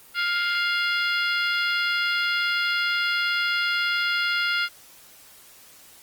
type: harmonic tone with a mistuned harmonic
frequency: 702 Hz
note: F5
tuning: 9 cents sharp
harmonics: 2 / 3 / 4 / 5 / 6 / 7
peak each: -24 / -28 / -30 / -32 / -34 / -35 dBFS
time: 0.14-4.69 s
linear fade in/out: 50 ms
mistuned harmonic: 5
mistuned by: -65 cents
effects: white hiss -50 dBFS RMS until 6.02 s + Opus 24 kbps